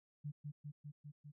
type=tone with echo; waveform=sine; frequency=146.83 Hz; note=D3; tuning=in tune; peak=-40 dBFS; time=0.24-0.32 s; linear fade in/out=20 ms; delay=200 ms; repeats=5; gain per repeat=-2 dB; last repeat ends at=1.32 s; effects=none